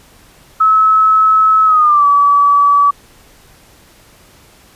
sine tone with pitch glide, 1294 to 1146.2 Hz, E6 to D6, -32 to -42 cents, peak -6 dBFS, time 0.6-2.91 s, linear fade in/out 10 ms, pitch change -210 cents, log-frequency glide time 1.65-2.06 s, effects pink hiss -45 dBFS RMS until 4.75 s + resampled to 32000 Hz

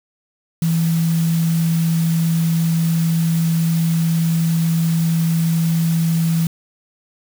sine tone in noise, 164.81 Hz, E3, in tune, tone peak -14 dBFS, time 0.62-6.47 s, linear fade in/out 2 ms, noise white, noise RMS -32 dBFS, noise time 0.62-6.47 s, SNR +15 dB, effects none

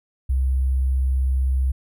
sine tone with sample-and-hold, 65.41 Hz, C2, in tune, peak -17 dBFS, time 0.29-1.72 s, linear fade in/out 10 ms, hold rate 11025 Hz, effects none

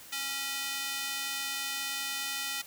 square tone with high-pass filter, 275.6 Hz, C#4, 10 cents flat, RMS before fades -35 dBFS, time 0.12-2.62 s, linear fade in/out 10 ms, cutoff 2300 Hz, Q 0.83, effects white hiss -50 dBFS RMS until 2.66 s

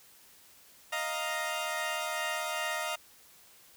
15% pulse chord, Eb suspended second, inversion none, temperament equal, 622.3 / 698.5 / 932.3 Hz, Eb5 / F5 / Bb5, 0 / 0 / 0 cents, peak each -29 / -30 / -31 dBFS, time 0.92-2.96 s, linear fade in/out 10 ms, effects white hiss -58 dBFS RMS until 3.76 s

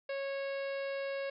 harmonic tone, 550 Hz, C#5, 14 cents flat, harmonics 1 / 2 / 3 / 4 / 5 / 6 / 7 / 8 / 9, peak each -35 / -50 / -46 / -48 / -50 / -60 / -56 / -58 / -59 dBFS, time 0.09-1.3 s, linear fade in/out 5 ms, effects none

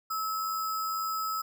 sine tone with sample-and-hold, 1299 Hz, E6, 26 cents flat, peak -29 dBFS, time 0.1-1.42 s, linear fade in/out 10 ms, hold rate 6300 Hz, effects none

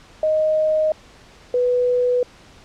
sine tone pair in turn, 622.3 / 493.9 Hz, D#5 / B4, 0 / 0 cents, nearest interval major third, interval 400 cents, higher first, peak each -15 dBFS, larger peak neither, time 0.23-0.92 / 1.54-2.23 s, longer neither, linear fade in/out 2 ms, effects pink hiss -47 dBFS RMS until 2.64 s + low-pass 6000 Hz 12 dB/octave

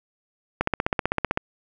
click train, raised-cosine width 0.5 ms, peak -6 dBFS, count 13, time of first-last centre 0.61-1.374 s, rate 15.7 Hz, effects none

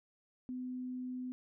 sine tone, 252.7 Hz, B3, 40 cents sharp, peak -38 dBFS, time 0.49-1.32 s, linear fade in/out 0 ms, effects none

